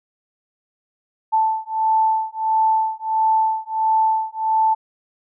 sine beating tone pair, 880 / 881.5 Hz, A5 / A5, 0 / +3 cents, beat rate 1.5 Hz, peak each -19 / -19 dBFS, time 1.32-4.75 s, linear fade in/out 20 ms, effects none

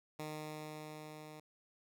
10% pulse tone with level ramp, 153.5 Hz, D#3, 23 cents flat, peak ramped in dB -33 to -42 dBFS, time 0.19-1.4 s, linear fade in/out 5 ms, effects none

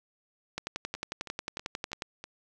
two click trains, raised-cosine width 0.2 ms, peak -24 / -16 dBFS, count 5 / 17, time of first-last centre 0.95-2.24 / 0.58-2.021 s, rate 3.1 / 11.1 Hz, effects none

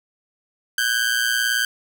sawtooth ring-modulated tone, 1562 Hz, G6, 7 cents flat, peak -12 dBFS, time 0.78-1.65 s, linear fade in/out 2 ms, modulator 59.2 Hz, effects none

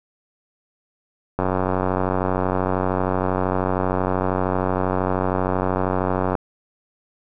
click train, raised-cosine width 1 ms, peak -7 dBFS, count 462, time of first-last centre 1.39-6.352 s, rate 92.9 Hz, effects none

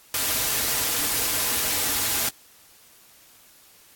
white noise with comb filter, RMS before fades -24 dBFS, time 0.14-2.29 s, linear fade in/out 2 ms, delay 5.4 ms, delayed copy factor -0.5, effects white hiss -53 dBFS RMS until 3.95 s + AAC 64 kbps

